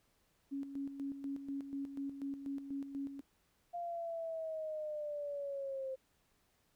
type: tone with tremolo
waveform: sine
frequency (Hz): 277.2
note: C#4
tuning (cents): 0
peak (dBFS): -37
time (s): 0.51-3.21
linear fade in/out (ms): 20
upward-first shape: square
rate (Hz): 4.1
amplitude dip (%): 60
type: linear sweep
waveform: sine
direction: down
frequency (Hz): 698.5 to 523.3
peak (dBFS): -38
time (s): 3.73-5.96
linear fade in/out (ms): 20
effects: pink hiss -75 dBFS RMS until 6.75 s